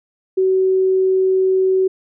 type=tone; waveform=sine; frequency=377.4 Hz; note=F#4; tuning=34 cents sharp; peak=-12 dBFS; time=0.37-1.88 s; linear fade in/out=10 ms; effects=none